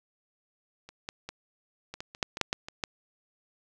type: clicks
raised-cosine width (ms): 0.2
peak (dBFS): -29 / -18 / -21 / -22 / -20 / -27 / -9 / -19 / -7 / -11 / -22 / -12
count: 12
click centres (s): 0.89 / 1.089 / 1.29 / 1.94 / 2.005 / 2.149 / 2.228 / 2.371 / 2.413 / 2.529 / 2.685 / 2.838
effects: none